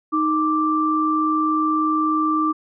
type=tone pair together; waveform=sine; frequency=311.1 / 1174.6 Hz; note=D#4 / D6; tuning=0 / 0 cents; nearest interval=octave + major seventh; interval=2300 cents; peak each=-20 / -19 dBFS; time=0.12-2.53 s; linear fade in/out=20 ms; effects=none